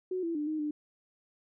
sine tone with pitch steps, 369.1 / 334.3 / 297.6 / 310.5 / 299 Hz, F#4 / E4 / D4 / D#4 / D4, -4 / +24 / +23 / -3 / +31 cents, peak -30 dBFS, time 0.11-0.71 s, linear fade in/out 5 ms, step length 120 ms, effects none

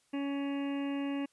harmonic tone, 280 Hz, C#4, 18 cents sharp, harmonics 1 / 2 / 3 / 4 / 6 / 7 / 8 / 9 / 10, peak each -32 / -44 / -48 / -50 / -53 / -53 / -56 / -53 / -50 dBFS, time 0.13-1.26 s, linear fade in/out 10 ms, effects white hiss -71 dBFS RMS until 1.32 s + resampled to 24000 Hz

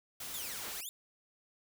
white noise, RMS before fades -43 dBFS, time 0.2-0.81 s, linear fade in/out 5 ms
5% pulse linear two-way sweep, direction down then up, 3729 to 185 to 3729 Hz, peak -33 dBFS, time 0.34-0.89 s, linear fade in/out 0 ms, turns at 0.68 s
effects none

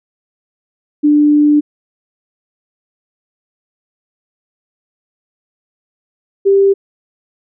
sine tone pair in turn, 296 / 393.9 Hz, D4 / G4, +14 / +8 cents, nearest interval perfect fourth, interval 494 cents, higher second, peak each -6 dBFS, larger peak neither, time 1.03-1.61 / 6.45-6.74 s, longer first, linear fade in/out 20 ms, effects none

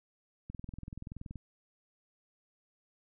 click train, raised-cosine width 5 ms, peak -30 dBFS, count 19, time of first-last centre 0.5-1.357 s, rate 21 Hz, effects none

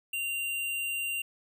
square tone, 2775 Hz, F7, 12 cents flat, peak -31 dBFS, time 0.13-1.22 s, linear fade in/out 5 ms, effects none

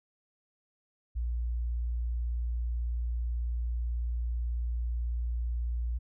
sine tone, 59.1 Hz, A#1, 24 cents sharp, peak -28 dBFS, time 1.15-5.99 s, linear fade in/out 20 ms, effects tanh soft clip ceiling -24 dBFS

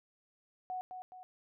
sine tone with echo, 739 Hz, F#5, 2 cents flat, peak -36 dBFS, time 0.7-0.81 s, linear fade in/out 0 ms, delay 210 ms, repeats 2, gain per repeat -6 dB, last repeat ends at 1.23 s, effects none

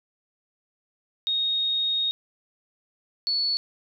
sine tone pair in turn, 3729 / 4425 Hz, A#7 / C#8, 0 / -4 cents, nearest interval minor third, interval 296 cents, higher second, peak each -22 dBFS, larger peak neither, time 1.27-2.11 / 3.27-3.57 s, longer first, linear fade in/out 0 ms, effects none

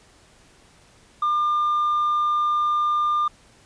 sine tone with tanh clipping, 1200 Hz, D6, 37 cents sharp, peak -19 dBFS, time 1.22-3.28 s, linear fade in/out 5 ms, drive 1 dB, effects pink hiss -54 dBFS RMS until 3.65 s + resampled to 22050 Hz

